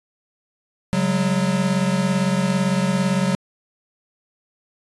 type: chord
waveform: square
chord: C# suspended fourth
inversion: none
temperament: equal with one note detuned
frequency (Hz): 138.59 / 185 / 202.8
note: C#3 / F#3 / G#3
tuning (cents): 0 / 0 / -41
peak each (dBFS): -26 / -20 / -25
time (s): 0.93-3.35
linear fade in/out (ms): 0
effects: resampled to 24000 Hz